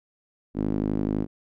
sawtooth tone with band-pass filter, 51.91 Hz, G#1, in tune, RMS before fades -26 dBFS, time 0.54-1.27 s, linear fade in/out 50 ms, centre 270 Hz, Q 2.4, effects none

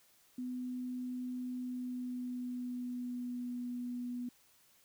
sine tone with pitch glide, 250.6 to 244.9 Hz, B3 to B3, +25 to -14 cents, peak -37 dBFS, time 0.38-4.29 s, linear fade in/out 5 ms, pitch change -39 cents, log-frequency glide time 1.54-3.57 s, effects white hiss -67 dBFS RMS until 4.84 s

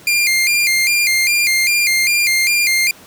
sawtooth tone with vibrato, 2249 Hz, C#7, 24 cents sharp, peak -9 dBFS, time 0.07-2.91 s, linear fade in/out 2 ms, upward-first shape square, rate 2.5 Hz, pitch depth 110 cents each way, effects pink hiss -42 dBFS RMS until 3.06 s + high-pass 100 Hz 12 dB/octave

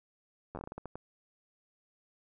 slowing click train, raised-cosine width 1 ms, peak -27 dBFS, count 11, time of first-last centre 0.55-0.956 s, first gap 10 ms, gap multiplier 1.29, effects none

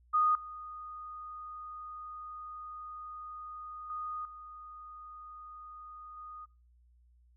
sine tone with level steps, 1236 Hz, D#6, 12 cents flat, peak -24 / -42 / -36 / -46 / -44 dBFS, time 0.13-6.46 s, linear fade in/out 20 ms, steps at 0.35 / 3.9 / 4.25 / 6.17 s, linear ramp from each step 2 ms, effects noise-tail reverb RT60 0.3 s tail -20 dB re dry + added 60 Hz sine -61 dBFS peak until 7.36 s

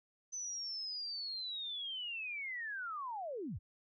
sine linear sweep, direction down, 6100 to 52.7 Hz, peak -39 dBFS, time 0.32-3.59 s, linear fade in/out 20 ms, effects none

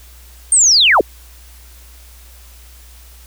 sine linear sweep, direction down, 8870 to 293.7 Hz, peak -7 dBFS, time 0.52-1.01 s, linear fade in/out 2 ms, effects added 60 Hz sine -39 dBFS peak until 3.26 s + white hiss -45 dBFS RMS until 3.26 s

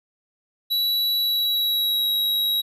square tone with pitch glide, 3926 to 3850 Hz, B7 to B7, -11 to -45 cents, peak -20 dBFS, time 0.7-2.62 s, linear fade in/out 20 ms, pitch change -34 cents, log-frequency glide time 1.2-2.09 s, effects none

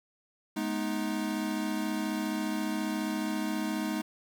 square chord, G# minor, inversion none, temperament equal with one note detuned, 212.3 / 246.9 / 311.1 Hz, G#3 / B3 / D#4, +38 / 0 / 0 cents, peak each -34 / -38 / -34 dBFS, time 0.56-4.02 s, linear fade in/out 10 ms, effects 9-bit

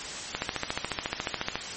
click train, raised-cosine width 0.3 ms, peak -11 dBFS, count 18, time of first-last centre 0.35-1.556 s, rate 14.1 Hz, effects white hiss -36 dBFS RMS until 1.76 s + MP3 32 kbps

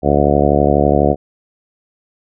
harmonic tone, 72.1 Hz, D2, 31 cents flat, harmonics 1 / 2 / 3 / 4 / 5 / 6 / 7 / 8 / 9 / 10, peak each -19 / -19 / -19 / -19 / -19 / -19 / -19 / -19 / -19 / -19 dBFS, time 0.02-1.16 s, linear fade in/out 50 ms, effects none

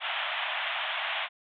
white band-pass noise, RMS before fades -32 dBFS, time 0-1.29 s, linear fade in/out 50 ms, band 610 to 3500 Hz, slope 96 dB/octave, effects none

